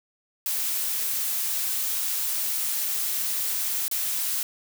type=noise with dropouts; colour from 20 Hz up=blue; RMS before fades=-27 dBFS; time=0.46-4.43 s; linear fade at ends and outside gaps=1 ms; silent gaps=3.881-3.913 s; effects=none